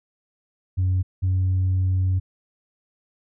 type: tone pair in turn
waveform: sine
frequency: 92.5 / 93.01 Hz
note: F#2 / F#2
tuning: 0 / +10 cents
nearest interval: unison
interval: 10 cents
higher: second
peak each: -16 dBFS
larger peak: neither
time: 0.77-1.03 / 1.22-2.2 s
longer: second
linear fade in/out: 20 ms
effects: tanh soft clip ceiling -16 dBFS